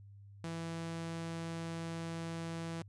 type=tone; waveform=sawtooth; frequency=165.7 Hz; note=E3; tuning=9 cents sharp; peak=-35 dBFS; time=0.44-2.82 s; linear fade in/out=0 ms; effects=added 100 Hz sine -52 dBFS peak until 2.88 s + resampled to 22050 Hz

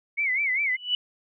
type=tone with vibrato; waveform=sine; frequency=2162 Hz; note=C#7; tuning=44 cents flat; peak=-22 dBFS; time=0.17-0.77 s; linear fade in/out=20 ms; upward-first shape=sine; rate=5 Hz; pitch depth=140 cents each way
type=tone with exponential growth; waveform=sine; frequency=2960 Hz; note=F#7; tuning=in tune; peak=-18 dBFS; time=0.71-0.95 s; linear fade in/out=2 ms; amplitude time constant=51 ms
effects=none

